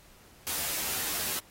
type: noise with comb filter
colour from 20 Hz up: white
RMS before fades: -32 dBFS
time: 0.47-1.39 s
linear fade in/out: 0 ms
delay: 13 ms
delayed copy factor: +0.95
effects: pink hiss -57 dBFS RMS until 1.5 s + AAC 48 kbps